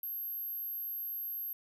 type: tone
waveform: sine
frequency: 12544 Hz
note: G9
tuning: in tune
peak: -36 dBFS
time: 0.03-1.53 s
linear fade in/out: 2 ms
effects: none

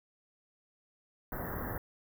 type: band-stop noise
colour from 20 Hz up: pink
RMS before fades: -38 dBFS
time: 1.32-1.78 s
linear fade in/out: 2 ms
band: 1900 to 12000 Hz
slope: 96 dB/octave
effects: none

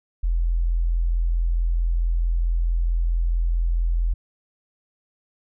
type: tone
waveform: sine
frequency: 42.28 Hz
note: E1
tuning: 45 cents sharp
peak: -18 dBFS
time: 0.23-4.14 s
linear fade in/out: 10 ms
effects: none

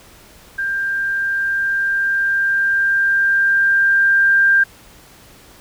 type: tone with level ramp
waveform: sine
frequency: 1590 Hz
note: G6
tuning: 24 cents sharp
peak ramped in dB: -18 to -9 dBFS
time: 0.58-4.64 s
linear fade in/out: 10 ms
effects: pink hiss -45 dBFS RMS until 5.6 s

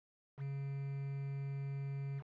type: tone with quantisation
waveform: triangle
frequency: 138.59 Hz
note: C#3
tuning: in tune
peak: -36 dBFS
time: 0.37-2.23 s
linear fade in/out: 50 ms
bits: 9
effects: low-pass 2000 Hz 12 dB/octave

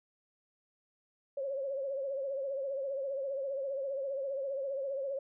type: tone with vibrato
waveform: sine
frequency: 546 Hz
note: C#5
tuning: 26 cents flat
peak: -33 dBFS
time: 1.37-5.19 s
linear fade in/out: 5 ms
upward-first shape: triangle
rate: 15 Hz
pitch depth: 81 cents each way
effects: none

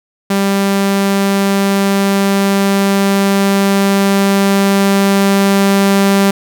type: tone with level ramp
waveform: sawtooth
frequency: 197.3 Hz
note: G3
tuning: 11 cents sharp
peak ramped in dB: -7 to -4 dBFS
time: 0.3-6.31 s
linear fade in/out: 5 ms
effects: none

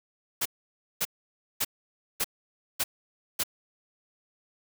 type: noise bursts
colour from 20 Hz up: white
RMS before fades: -27 dBFS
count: 6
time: 0.41-3.436 s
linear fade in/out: 10 ms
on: 46 ms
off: 550 ms
effects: none

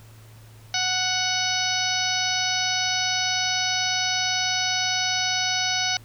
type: harmonic tone with a mistuned harmonic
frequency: 740 Hz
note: F#5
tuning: in tune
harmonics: 1 / 2 / 3 / 4 / 5 / 6 / 7 / 8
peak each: -30 / -30 / -30 / -30 / -30 / -30 / -30 / -30 dBFS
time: 0.74-5.97 s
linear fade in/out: 2 ms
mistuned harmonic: 5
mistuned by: +32 cents
effects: added 110 Hz sine -45 dBFS peak until 6.04 s + pink hiss -53 dBFS RMS until 6.04 s

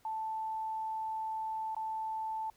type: tone with dropouts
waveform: sine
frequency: 880 Hz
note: A5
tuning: in tune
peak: -34 dBFS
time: 0.05-2.5 s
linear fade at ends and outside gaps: 2 ms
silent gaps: 1.748-1.765 s
effects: pink hiss -67 dBFS RMS until 2.56 s

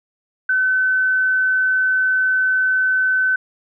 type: tone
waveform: sine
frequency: 1519 Hz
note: F#6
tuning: 45 cents sharp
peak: -14 dBFS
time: 0.49-3.36 s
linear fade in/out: 5 ms
effects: none

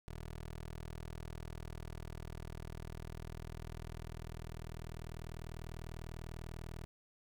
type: tone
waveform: 15% pulse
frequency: 40.1 Hz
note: E1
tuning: 47 cents flat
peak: -38 dBFS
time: 0.08-6.85 s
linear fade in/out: 0 ms
effects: none

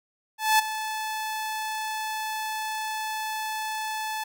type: tone with ADSR envelope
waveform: sawtooth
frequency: 869 Hz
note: A5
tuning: 22 cents flat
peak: -12 dBFS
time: 0.38-4.24 s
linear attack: 210 ms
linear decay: 13 ms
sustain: -13 dB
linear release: 8 ms
effects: none

